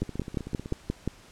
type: two click trains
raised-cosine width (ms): 3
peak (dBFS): -23 / -14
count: 12 / 7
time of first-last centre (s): 0.03-0.722 / 0.02-1.076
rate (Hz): 15.9 / 5.68
effects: pink hiss -53 dBFS RMS until 1.31 s + low-pass 9000 Hz 12 dB/octave